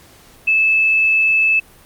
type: tone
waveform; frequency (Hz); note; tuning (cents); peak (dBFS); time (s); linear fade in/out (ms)
sine; 2617; E7; -13; -11; 0.47-1.6; 10
effects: pink hiss -46 dBFS RMS until 1.85 s + Opus 48 kbps